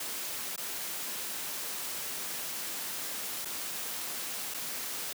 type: noise with dropouts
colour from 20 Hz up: white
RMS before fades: -37 dBFS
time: 0-5.13 s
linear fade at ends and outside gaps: 5 ms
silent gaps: 0.562-0.577 / 3.449-3.454 / 4.54-4.543 s
effects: high-pass 150 Hz 12 dB/octave